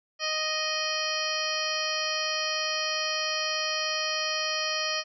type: harmonic tone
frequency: 622.3 Hz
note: D#5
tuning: in tune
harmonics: 1 / 2 / 3 / 4 / 5 / 7 / 8 / 9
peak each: -35 / -35 / -35 / -35 / -35 / -35 / -35 / -35 dBFS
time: 0.19-5.04 s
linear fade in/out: 50 ms
effects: none